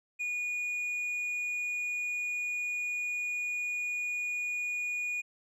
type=tone with tanh clipping; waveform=sine; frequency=2451 Hz; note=D#7; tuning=27 cents flat; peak=-32 dBFS; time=0.19-5.22 s; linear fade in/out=20 ms; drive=4 dB; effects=none